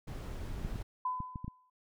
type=noise; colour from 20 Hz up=brown; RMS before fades=-40 dBFS; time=0.07-0.83 s; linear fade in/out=10 ms
type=clicks; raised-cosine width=5 ms; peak=-27 dBFS; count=6; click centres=0.649 / 0.758 / 1.204 / 1.358 / 1.445 / 1.48 s
type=tone with exponential decay; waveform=sine; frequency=1008 Hz; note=B5; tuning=35 cents sharp; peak=-29 dBFS; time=1.05-1.7 s; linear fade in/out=5 ms; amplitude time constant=140 ms
effects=none